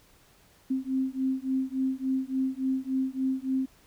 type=beating tone pair; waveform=sine; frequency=261.6 / 265.1 Hz; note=C4 / C4; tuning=0 / +23 cents; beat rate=3.5 Hz; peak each=-29 dBFS; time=0.7-3.66 s; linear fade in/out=10 ms; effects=pink hiss -60 dBFS RMS until 3.86 s